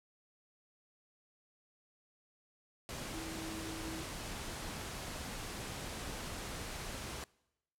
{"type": "tone in noise", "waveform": "sine", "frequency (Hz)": 323.3, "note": "E4", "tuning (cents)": -34, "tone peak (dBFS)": -44, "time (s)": [3.14, 4.03], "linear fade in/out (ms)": 0, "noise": "pink", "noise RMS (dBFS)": -43, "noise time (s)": [2.89, 7.24], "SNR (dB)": -4, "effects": ["noise-tail reverb RT60 0.9 s tail -24 dB re dry", "low-pass 11000 Hz 12 dB/octave"]}